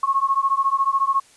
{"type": "beating tone pair", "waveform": "sine", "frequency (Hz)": [1085, 1099], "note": ["C#6", "C#6"], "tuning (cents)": [-37, -15], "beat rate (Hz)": 14, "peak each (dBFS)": -20, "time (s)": [0.03, 1.2], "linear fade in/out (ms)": 5, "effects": ["white hiss -52 dBFS RMS until 1.36 s", "resampled to 24000 Hz"]}